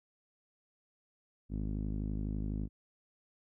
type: tone with low-pass filter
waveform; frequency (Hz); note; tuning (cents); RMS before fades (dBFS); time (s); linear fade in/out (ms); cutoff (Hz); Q
sawtooth; 52; G#1; +3; -36; 1.49-2.69; 50; 250; 2.3
effects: none